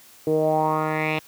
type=tone with low-pass filter sweep; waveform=10% pulse; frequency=155.56 Hz; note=D#3; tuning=in tune; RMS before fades=-22 dBFS; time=0.27-1.19 s; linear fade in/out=2 ms; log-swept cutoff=410 to 3000 Hz; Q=4.3; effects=white hiss -50 dBFS RMS until 1.27 s + high-pass 80 Hz 12 dB/octave